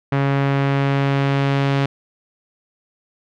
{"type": "tone with low-pass filter sweep", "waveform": "sawtooth", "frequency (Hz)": 138.59, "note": "C#3", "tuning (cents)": 0, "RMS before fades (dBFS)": -18, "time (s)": [0.12, 1.86], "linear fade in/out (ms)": 5, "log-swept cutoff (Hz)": [2100, 3300], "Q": 1.1, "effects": []}